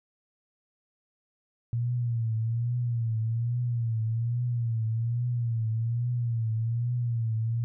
sine tone with vibrato, 116.54 Hz, A#2, in tune, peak -25 dBFS, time 1.73-7.64 s, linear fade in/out 0 ms, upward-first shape triangle, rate 1.2 Hz, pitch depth 96 cents each way, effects none

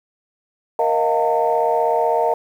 sine tone cluster, 468.7 / 628 / 704 / 900 Hz, A#4 / D#5 / F5 / A5, +9 / +16 / +14 / +39 cents, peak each -20 dBFS, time 0.79-2.34 s, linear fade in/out 2 ms, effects tanh soft clip ceiling -6 dBFS + 8-bit

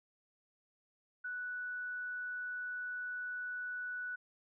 sine tone, 1480 Hz, F#6, in tune, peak -38 dBFS, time 1.24-4.16 s, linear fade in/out 10 ms, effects none

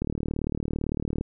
click train, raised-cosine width 3 ms, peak -15 dBFS, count 46, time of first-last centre 0.02-1.21 s, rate 37.8 Hz, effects none

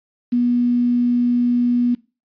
sine tone with quantisation, 242.8 Hz, B3, 29 cents flat, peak -14 dBFS, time 0.32-1.95 s, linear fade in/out 10 ms, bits 7, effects noise-tail reverb RT60 0.3 s tail -21 dB re dry + resampled to 11025 Hz

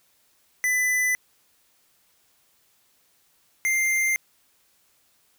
square tone pair in turn, 2000 / 2097 Hz, B6 / C7, +21 / +3 cents, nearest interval minor second, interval 82 cents, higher second, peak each -21 dBFS, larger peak neither, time 0.64-1.15 / 3.65-4.16 s, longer neither, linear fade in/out 0 ms, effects white hiss -64 dBFS RMS until 5.38 s

